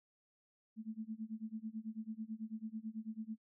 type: tone with tremolo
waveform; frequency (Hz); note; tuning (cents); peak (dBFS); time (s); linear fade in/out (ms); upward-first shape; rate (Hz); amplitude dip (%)
sine; 220; A3; 0; -38; 0.76-3.38; 50; sine; 9.1; 95
effects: none